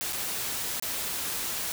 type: noise with dropouts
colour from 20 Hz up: white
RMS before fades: -32 dBFS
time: 0.01-1.72 s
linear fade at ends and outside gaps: 0 ms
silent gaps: 0.125-0.13 / 0.798-0.824 s
effects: none